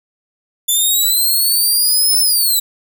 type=linear two-way sweep; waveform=5% pulse; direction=up then down; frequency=3487 to 5300 to 3865 Hz; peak=-5 dBFS; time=0.68-2.6 s; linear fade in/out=10 ms; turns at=2.2 s; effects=7-bit